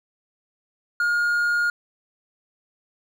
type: tone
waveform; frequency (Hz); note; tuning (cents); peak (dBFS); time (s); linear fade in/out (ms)
triangle; 1425; F6; +34; -17; 1-1.7; 2
effects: none